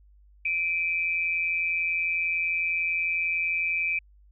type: tone pair together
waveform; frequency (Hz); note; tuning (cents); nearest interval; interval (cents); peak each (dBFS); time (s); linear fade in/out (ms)
sine; 2349 / 2520; D7 / D#7; 0 / +21; minor second; 121; -26 / -28; 0.45-3.99; 5
effects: added 50 Hz sine -53 dBFS peak until 4.31 s